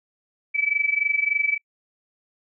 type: tone with amplitude modulation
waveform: sine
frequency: 2300 Hz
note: D7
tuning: 37 cents flat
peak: -16 dBFS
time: 0.54-1.58 s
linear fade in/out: 20 ms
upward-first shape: sine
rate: 23.4 Hz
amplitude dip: 85%
effects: noise-tail reverb RT60 0.1 s tail -26 dB re dry